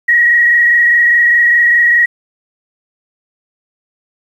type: tone with frequency modulation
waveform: sine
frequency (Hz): 1903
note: A#6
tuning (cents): +35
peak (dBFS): -6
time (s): 0.08-2.06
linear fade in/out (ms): 10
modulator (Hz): 24.9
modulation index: 1.4
effects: 7-bit